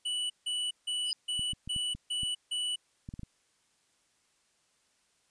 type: tone bursts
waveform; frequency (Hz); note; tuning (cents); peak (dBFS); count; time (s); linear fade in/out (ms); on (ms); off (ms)
square; 2960; F#7; 0; -31; 7; 0.05-2.76; 10; 250; 160
type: tone with exponential growth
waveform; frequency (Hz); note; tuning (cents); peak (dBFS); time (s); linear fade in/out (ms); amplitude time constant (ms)
sine; 4978; D#8; 0; -26; 1.05-1.13; 1; 17
type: clicks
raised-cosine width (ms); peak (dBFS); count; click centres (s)
5; -29; 10; 1.394 / 1.533 / 1.676 / 1.763 / 1.95 / 2.233 / 3.089 / 3.139 / 3.194 / 3.233
effects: white hiss -71 dBFS RMS until 5.3 s + resampled to 22050 Hz